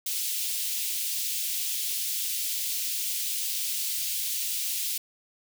white high-pass noise, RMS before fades -30 dBFS, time 0.06-4.98 s, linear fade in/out 5 ms, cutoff 2700 Hz, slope 24 dB/octave, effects none

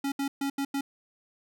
square tone bursts at uneven times, 277.2 Hz, C#4, in tune, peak -28 dBFS, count 5, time 0.04-0.12 / 0.19-0.28 / 0.41-0.5 / 0.58-0.65 / 0.74-0.81 s, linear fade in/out 5 ms, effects none

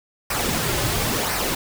pink noise with flanger, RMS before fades -23 dBFS, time 0.3-1.55 s, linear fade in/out 5 ms, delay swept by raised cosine 0.28 to 4.38 ms, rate 0.97 Hz, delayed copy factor -0.55, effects none

